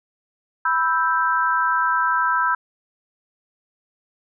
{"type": "chord", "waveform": "sine", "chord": "E minor", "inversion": "second", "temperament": "equal", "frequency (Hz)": [987.8, 1318.5, 1568], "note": ["B5", "E6", "G6"], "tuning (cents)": [0, 0, 0], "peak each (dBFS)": [-21, -21, -22], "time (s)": [0.65, 2.55], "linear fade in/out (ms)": 5, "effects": []}